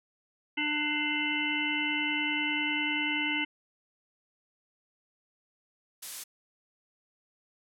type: harmonic tone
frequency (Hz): 298.3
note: D4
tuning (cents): +27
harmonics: 1 / 3 / 5 / 7 / 9 / 10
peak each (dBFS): -34 / -39 / -39 / -31 / -35 / -35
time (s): 0.57-3.45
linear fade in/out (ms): 10
type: noise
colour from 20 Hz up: blue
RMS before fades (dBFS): -36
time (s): 6.02-6.24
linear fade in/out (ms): 10
effects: low-pass 11000 Hz 12 dB/octave